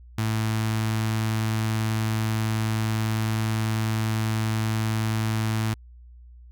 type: tone with notch filter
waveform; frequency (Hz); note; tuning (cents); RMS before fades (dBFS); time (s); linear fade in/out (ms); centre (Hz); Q
sawtooth; 110.2; A2; +3; -25; 0.18-5.74; 5; 500; 1.1
effects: added 60 Hz sine -44 dBFS peak until 6.51 s